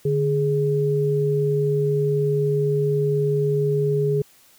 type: tone pair together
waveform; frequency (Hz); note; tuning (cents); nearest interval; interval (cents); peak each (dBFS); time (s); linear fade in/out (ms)
sine; 146.86 / 416.5; D3 / G#4; 0 / +5; octave + tritone; 1805; -21 / -20; 0.05-4.22; 5
effects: white hiss -54 dBFS RMS until 4.58 s